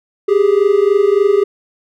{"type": "tone pair together", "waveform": "triangle", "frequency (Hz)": [391.8, 415.3], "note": ["G4", "G#4"], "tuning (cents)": [-1, 0], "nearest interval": "minor second", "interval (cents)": 101, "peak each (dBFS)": -10, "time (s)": [0.28, 1.44], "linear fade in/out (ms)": 10, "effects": []}